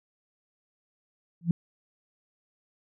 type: tone with exponential growth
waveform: sine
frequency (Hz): 169.7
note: F3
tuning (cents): -49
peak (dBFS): -16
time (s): 1.41-1.51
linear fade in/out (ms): 2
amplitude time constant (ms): 20
effects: none